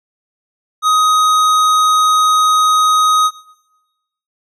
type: tone with tanh clipping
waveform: sine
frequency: 1255 Hz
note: D#6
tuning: 15 cents sharp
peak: -11 dBFS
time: 0.82-3.31 s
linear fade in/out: 50 ms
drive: 18 dB
effects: noise-tail reverb RT60 1.0 s tail -18 dB re dry + low-pass 11000 Hz 12 dB/octave